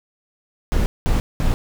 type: noise bursts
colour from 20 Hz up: brown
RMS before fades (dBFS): -17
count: 3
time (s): 0.72-1.54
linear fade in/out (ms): 0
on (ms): 140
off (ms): 200
effects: none